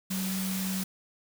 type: tone in noise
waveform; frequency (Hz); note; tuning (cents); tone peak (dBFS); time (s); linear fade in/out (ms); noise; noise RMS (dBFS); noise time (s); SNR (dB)
sine; 189.4; F#3; +41; -30; 0.1-0.84; 10; white; -36; 0.1-0.84; +3
effects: none